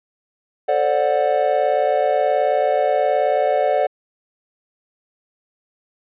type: chord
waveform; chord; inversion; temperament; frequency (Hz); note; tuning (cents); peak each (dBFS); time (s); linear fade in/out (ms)
triangle; D dominant seventh; second; just; 440.5 / 528.6 / 587.3 / 734.2; A4 / C5 / D5 / F#5; +2 / +18 / 0 / -14; -22 / -20 / -17 / -18; 0.68-3.87; 10
effects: resampled to 8000 Hz